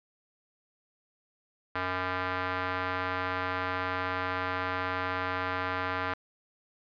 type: tone with band-pass filter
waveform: square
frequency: 91.9 Hz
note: F#2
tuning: 11 cents flat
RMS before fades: -32 dBFS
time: 1.75-6.14 s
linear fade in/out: 5 ms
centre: 1400 Hz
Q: 1.6
effects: resampled to 11025 Hz